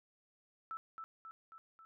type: tone with echo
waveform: sine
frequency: 1318.5 Hz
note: E6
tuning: in tune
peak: -40 dBFS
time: 0.71-0.77 s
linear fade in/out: 0 ms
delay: 270 ms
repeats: 4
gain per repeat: -4 dB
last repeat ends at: 1.85 s
effects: none